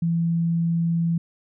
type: tone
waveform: sine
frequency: 167.6 Hz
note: E3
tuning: 29 cents sharp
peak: -19 dBFS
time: 0.02-1.18 s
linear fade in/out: 5 ms
effects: none